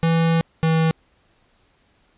square tone pair in turn, 164.81 / 161.42 Hz, E3 / E3, 0 / -36 cents, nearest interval unison, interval 36 cents, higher first, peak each -16 dBFS, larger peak neither, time 0.03-0.41 / 0.63-0.91 s, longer first, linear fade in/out 0 ms, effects pink hiss -61 dBFS RMS until 2.17 s + resampled to 8000 Hz

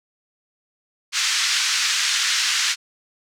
white band-pass noise, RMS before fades -21 dBFS, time 1.12-2.76 s, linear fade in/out 50 ms, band 1400 to 6400 Hz, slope 24 dB/octave, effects none

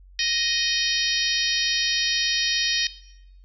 harmonic tone, 622.3 Hz, D#5, in tune, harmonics 3 / 4 / 5 / 6 / 7 / 8 / 9, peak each -29 / -29 / -29 / -29 / -29 / -29 / -29 dBFS, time 0.19-2.87 s, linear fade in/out 2 ms, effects noise-tail reverb RT60 0.9 s tail -18 dB re dry + added 46 Hz sine -46 dBFS peak until 3.44 s

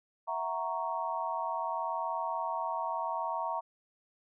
sine chord, F# dominant seventh, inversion third, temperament equal, 659.3 / 740 / 932.3 / 1108.7 Hz, E5 / F#5 / A#5 / C#6, 0 / 0 / 0 / 0 cents, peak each -38 / -40 / -34 / -38 dBFS, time 0.27-3.61 s, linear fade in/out 20 ms, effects none

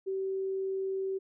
sine tone, 384.2 Hz, G4, 35 cents flat, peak -30 dBFS, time 0.06-1.19 s, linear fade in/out 20 ms, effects none

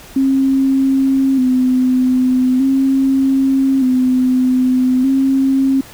sine tone with vibrato, 261.6 Hz, C4, in tune, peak -10 dBFS, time 0.16-5.81 s, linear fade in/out 5 ms, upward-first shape square, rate 0.41 Hz, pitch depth 45 cents each way, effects pink hiss -38 dBFS RMS until 5.93 s

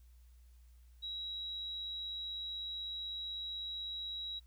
sine tone, 3868 Hz, B7, 37 cents flat, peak -39 dBFS, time 1.02-4.4 s, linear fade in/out 20 ms, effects added 60 Hz sine -57 dBFS peak until 4.46 s + white hiss -75 dBFS RMS until 4.46 s

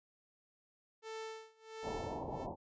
sawtooth tone with tremolo, 442.7 Hz, A4, 11 cents sharp, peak -38 dBFS, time 1.02-2.47 s, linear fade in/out 50 ms, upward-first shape sine, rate 1.4 Hz, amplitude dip 95%
white low-pass noise, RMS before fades -42 dBFS, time 1.82-2.56 s, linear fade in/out 50 ms, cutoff 970 Hz, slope 96 dB/octave
effects resampled to 16000 Hz

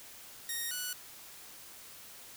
5% pulse tone pair in turn, 1864.7 / 1477 Hz, A#6 / F#6, 0 / -3 cents, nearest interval major third, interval 403 cents, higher first, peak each -24 dBFS, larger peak neither, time 0.49-0.71 / 0.71-0.93 s, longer neither, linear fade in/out 2 ms, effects white hiss -51 dBFS RMS until 2.36 s

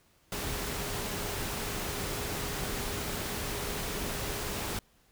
sine tone in noise, 410 Hz, G#4, 22 cents flat, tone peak -44 dBFS, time 0.32-4.79 s, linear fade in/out 2 ms, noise pink, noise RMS -35 dBFS, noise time 0.32-4.79 s, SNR -12 dB, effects pink hiss -66 dBFS RMS until 5.11 s

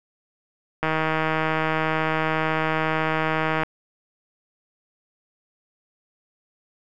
click train, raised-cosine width 0.5 ms, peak -8 dBFS, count 444, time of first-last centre 0.83-3.634 s, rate 158 Hz, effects none

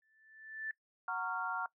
sine tone with exponential growth, 1760 Hz, A6, in tune, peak -35 dBFS, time 0.02-0.71 s, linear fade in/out 2 ms, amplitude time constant 150 ms
sine chord, Gb major seventh, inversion none, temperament just, 740 / 925 / 1110 / 1387.5 Hz, Gb5 / Bb5 / Db6 / F6, 0 / -14 / +2 / -12 cents, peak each -42 / -41 / -42 / -37 dBFS, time 1.08-1.66 s, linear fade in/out 2 ms
effects noise-tail reverb RT60 0.1 s tail -20 dB re dry

